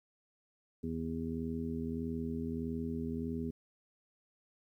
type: harmonic tone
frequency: 81.6 Hz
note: E2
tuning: 17 cents flat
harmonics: 1 / 2 / 3 / 4 / 5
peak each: -43 / -42 / -37 / -49 / -43 dBFS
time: 0.83-3.51 s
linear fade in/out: 10 ms
effects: 12-bit